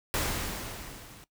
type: noise with level ramp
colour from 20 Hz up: pink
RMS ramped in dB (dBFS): -28 to -51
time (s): 0.14-1.24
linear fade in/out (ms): 0
effects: noise-tail reverb RT60 0.1 s tail -17 dB re dry